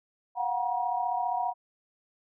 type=tone cluster; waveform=sine; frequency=716 / 751 / 954 Hz; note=F5 / F#5 / A#5; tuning=+43 / +26 / +40 cents; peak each=-31 dBFS; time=0.35-1.54 s; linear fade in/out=50 ms; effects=none